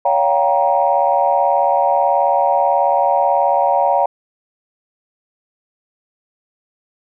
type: chord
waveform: sine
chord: G half-diminished seventh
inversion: second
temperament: just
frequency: 564.5 / 705.6 / 784 / 940.8 Hz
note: Db5 / F5 / G5 / Bb5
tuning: +31 / +18 / 0 / +16 cents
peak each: -17 dBFS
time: 0.05-4.06 s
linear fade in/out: 5 ms
effects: tanh soft clip ceiling -1 dBFS